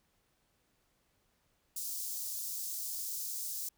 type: high-pass noise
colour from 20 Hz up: white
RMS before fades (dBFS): -39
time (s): 1.76-3.69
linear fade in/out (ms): 5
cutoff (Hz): 5100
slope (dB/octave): 24
effects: pink hiss -75 dBFS RMS until 3.77 s